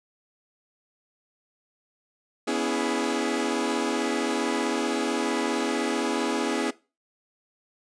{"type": "chord", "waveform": "sawtooth", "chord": "C# minor seventh", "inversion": "third", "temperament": "equal with one note detuned", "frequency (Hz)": [246.9, 282.4, 329.6, 415.3], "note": ["B3", "C#4", "E4", "G#4"], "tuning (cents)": [0, 32, 0, 0], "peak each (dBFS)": -26, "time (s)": [2.47, 6.71], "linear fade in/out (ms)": 10, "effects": ["noise-tail reverb RT60 0.3 s tail -20 dB re dry", "resampled to 22050 Hz"]}